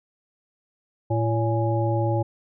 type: harmonic tone with a mistuned harmonic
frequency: 113.2 Hz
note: A2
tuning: 50 cents sharp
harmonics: 1 / 3 / 5 / 7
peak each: -22 / -27 / -28 / -29 dBFS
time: 1.1-2.23 s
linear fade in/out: 10 ms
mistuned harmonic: 7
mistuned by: +83 cents
effects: none